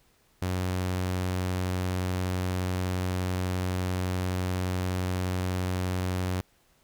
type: tone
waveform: sawtooth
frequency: 91.7 Hz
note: F#2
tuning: 15 cents flat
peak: -23 dBFS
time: 0.42-6.41 s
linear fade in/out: 0 ms
effects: pink hiss -65 dBFS RMS until 6.83 s